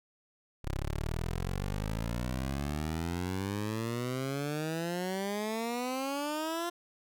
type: exponential sweep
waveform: 15% pulse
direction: up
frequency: 32.7 to 349.2 Hz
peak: -26 dBFS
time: 0.64-6.7 s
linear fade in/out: 10 ms
effects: none